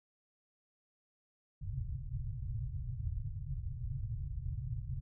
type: low-pass noise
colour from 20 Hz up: white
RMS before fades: -39 dBFS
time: 1.61-5.01 s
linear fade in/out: 10 ms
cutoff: 140 Hz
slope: 96 dB/octave
effects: none